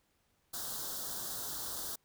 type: band-stop noise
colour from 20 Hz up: white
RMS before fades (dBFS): -40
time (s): 0.53-1.96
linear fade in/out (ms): 10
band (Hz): 1600 to 3400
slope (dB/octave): 48
effects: pink hiss -75 dBFS RMS until 2.04 s